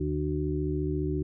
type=harmonic tone; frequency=74.6 Hz; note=D2; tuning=28 cents sharp; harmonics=1 / 2 / 4 / 5; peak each=-32 / -32 / -32 / -32 dBFS; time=0-1.23 s; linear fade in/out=10 ms; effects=none